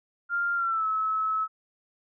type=tone with pitch glide; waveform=sine; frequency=1396.9 to 1295.8 Hz; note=F6 to E6; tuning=0 to -30 cents; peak=-24 dBFS; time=0.29-1.48 s; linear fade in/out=50 ms; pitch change=-130 cents; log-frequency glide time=0.55-0.86 s; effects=none